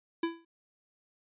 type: tone with exponential decay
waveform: square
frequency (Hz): 333.2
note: E4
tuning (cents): +19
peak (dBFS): -26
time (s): 0.23-0.45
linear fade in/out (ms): 5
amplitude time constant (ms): 46
effects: resampled to 8000 Hz